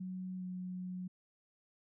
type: tone with pitch glide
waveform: sine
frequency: 185 to 182.66 Hz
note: F#3 to F#3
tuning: 0 to -22 cents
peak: -39 dBFS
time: 0-1.08 s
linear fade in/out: 10 ms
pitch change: -22 cents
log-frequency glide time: 0.37-0.44 s
effects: none